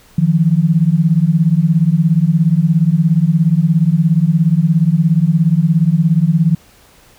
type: beating tone pair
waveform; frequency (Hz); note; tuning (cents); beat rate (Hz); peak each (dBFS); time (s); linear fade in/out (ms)
sine; 155.56 / 172.56; D#3 / F3; 0 / -20; 17; -12; 0.18-6.55; 5
effects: pink hiss -47 dBFS RMS until 7.18 s